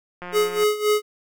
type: click train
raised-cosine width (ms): 0.5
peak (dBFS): -20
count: 75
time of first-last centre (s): 0.22-0.636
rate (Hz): 178
type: tone with tremolo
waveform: square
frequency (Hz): 421.5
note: G#4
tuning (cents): +26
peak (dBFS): -16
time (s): 0.32-1.02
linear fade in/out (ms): 50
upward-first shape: sine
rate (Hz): 3.8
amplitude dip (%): 80
effects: none